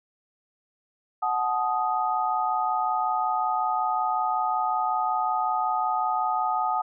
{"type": "chord", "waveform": "sine", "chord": "D# diminished", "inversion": "first", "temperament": "equal with one note detuned", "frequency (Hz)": [740, 865.4, 1244.5], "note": ["F#5", "A5", "D#6"], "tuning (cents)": [0, -29, 0], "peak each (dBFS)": -27, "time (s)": [1.22, 6.82], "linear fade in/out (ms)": 10, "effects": []}